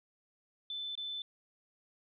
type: tone with dropouts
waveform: sine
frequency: 3520 Hz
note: A7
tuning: in tune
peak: -37 dBFS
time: 0.7-1.22 s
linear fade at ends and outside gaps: 2 ms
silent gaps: 0.953-0.976 s
effects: none